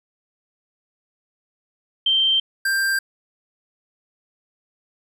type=tone pair in turn; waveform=sine / square; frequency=3136 / 1582.6 Hz; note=G7 / G6; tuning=0 / +16 cents; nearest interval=octave; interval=1184 cents; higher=first; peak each=-15 / -19 dBFS; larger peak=first; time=2.06-2.4 / 2.65-2.99 s; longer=neither; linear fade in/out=5 ms; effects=none